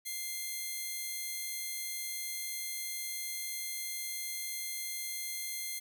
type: tone pair together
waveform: 5% pulse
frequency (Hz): 2093 / 3332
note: C7 / G#7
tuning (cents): 0 / +5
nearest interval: minor sixth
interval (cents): 805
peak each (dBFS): -27 / -36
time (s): 0.05-5.8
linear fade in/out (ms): 20
effects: none